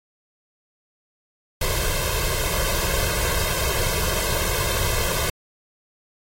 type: noise with comb filter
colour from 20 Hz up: pink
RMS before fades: -23 dBFS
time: 1.61-5.3 s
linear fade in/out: 5 ms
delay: 1.9 ms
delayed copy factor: +0.95
effects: AAC 48 kbps